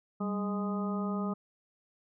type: harmonic tone with a mistuned harmonic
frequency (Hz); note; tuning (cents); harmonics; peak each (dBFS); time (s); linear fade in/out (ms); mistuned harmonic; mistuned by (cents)
207.1; G#3; -5; 1 / 2 / 3 / 4 / 5 / 6; -31 / -40 / -43 / -45 / -47 / -40; 0.2-1.34; 10; 1; -88
effects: none